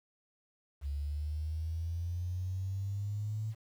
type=exponential sweep; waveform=sine; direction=up; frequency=69.8 to 110.7 Hz; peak=-33 dBFS; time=0.81-3.55 s; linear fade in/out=50 ms; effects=10-bit